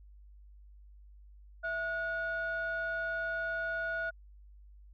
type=tone pair together; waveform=sine; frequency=659.3 / 1452.1 Hz; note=E5 / F#6; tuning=0 / -33 cents; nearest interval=octave + major second; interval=1367 cents; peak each=-36 / -32 dBFS; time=1.63-4.11 s; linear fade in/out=20 ms; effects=tanh soft clip ceiling -28 dBFS + added 50 Hz sine -52 dBFS peak until 4.93 s